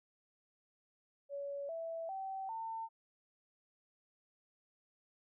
sine tone with pitch steps, 564 / 659.2 / 770.4 / 900.5 Hz, C#5 / E5 / G5 / A5, +30 / 0 / -30 / +40 cents, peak -39 dBFS, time 1.29-2.89 s, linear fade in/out 50 ms, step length 400 ms, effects none

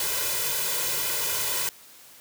white noise with comb filter, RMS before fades -27 dBFS, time 0-1.69 s, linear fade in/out 2 ms, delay 2 ms, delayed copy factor +0.9, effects white hiss -50 dBFS RMS until 2.2 s + high-pass 100 Hz 12 dB/octave

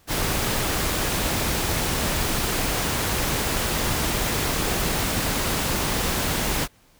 pink noise, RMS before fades -24 dBFS, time 0.07-6.68 s, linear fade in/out 50 ms, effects pink hiss -58 dBFS RMS until 6.99 s

